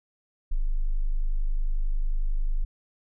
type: tone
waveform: sine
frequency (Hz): 25.56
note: G#0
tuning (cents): -27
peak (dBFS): -21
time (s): 0.51-2.65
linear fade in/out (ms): 10
effects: none